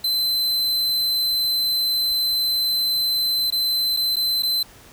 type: tone with dropouts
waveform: 45% pulse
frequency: 4062 Hz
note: B7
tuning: 48 cents sharp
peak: -18 dBFS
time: 0.04-4.63 s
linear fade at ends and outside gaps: 5 ms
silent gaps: 3.504-3.523 / 3.966-3.97 / 4.159-4.166 / 4.424-4.431 s
effects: pink hiss -47 dBFS RMS until 4.92 s